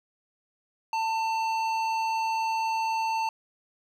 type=tone with hard clipping; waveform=sine; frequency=894 Hz; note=A5; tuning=27 cents sharp; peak=-27 dBFS; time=0.93-3.29 s; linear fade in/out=2 ms; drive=11 dB; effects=none